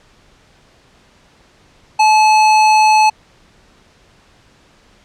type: tone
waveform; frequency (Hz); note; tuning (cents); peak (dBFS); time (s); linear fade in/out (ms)
square; 862; A5; -36; -8; 1.99-3.1; 10
effects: pink hiss -50 dBFS RMS until 5.04 s + low-pass 6000 Hz 12 dB/octave